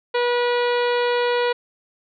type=harmonic tone; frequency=485 Hz; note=B4; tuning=31 cents flat; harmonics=1 / 2 / 3 / 4 / 5 / 6 / 7 / 8 / 9; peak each=-19 / -25 / -29 / -31 / -33 / -35 / -36 / -37 / -38 dBFS; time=0.14-1.53 s; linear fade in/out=10 ms; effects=none